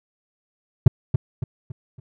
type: tone with echo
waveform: triangle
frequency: 126.7 Hz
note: B2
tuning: 45 cents sharp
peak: -3 dBFS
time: 0.86-0.88 s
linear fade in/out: 5 ms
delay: 280 ms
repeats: 4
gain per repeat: -8 dB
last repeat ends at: 2 s
effects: none